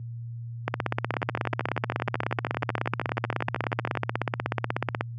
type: two click trains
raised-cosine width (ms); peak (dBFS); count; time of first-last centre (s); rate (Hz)
0.5; -13 / -9; 37 / 72; 1.14-3.952 / 0.68-5.009; 12.8 / 16.4
effects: added 117 Hz sine -32 dBFS peak until 5.18 s + high-pass 100 Hz 12 dB/octave